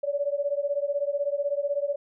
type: beating tone pair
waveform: sine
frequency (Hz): 564 / 580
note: C#5 / D5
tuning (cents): +30 / -22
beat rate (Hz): 16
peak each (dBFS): -27 / -28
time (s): 0.03-1.96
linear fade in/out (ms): 10
effects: none